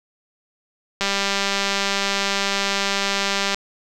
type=click train; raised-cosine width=0.2 ms; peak=-4 dBFS; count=503; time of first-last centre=1.01-3.545 s; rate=198 Hz; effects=none